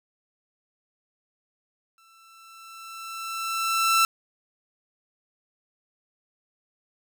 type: tone with exponential growth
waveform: sawtooth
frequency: 1335 Hz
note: E6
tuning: 22 cents sharp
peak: -13 dBFS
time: 1.98-4.05 s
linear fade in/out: 1 ms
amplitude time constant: 450 ms
effects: none